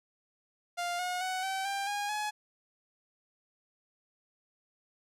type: tone with pitch steps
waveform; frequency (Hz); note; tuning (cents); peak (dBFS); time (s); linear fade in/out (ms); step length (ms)
sawtooth; 700 / 722.2 / 745.1 / 768.7 / 793 / 818.1 / 844.1; F5 / F#5 / F#5 / G5 / G5 / G#5 / G#5; +4 / -42 / +12 / -34 / +20 / -26 / +28; -28; 0.77-2.31; 20; 220
effects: low-pass 11000 Hz 12 dB/octave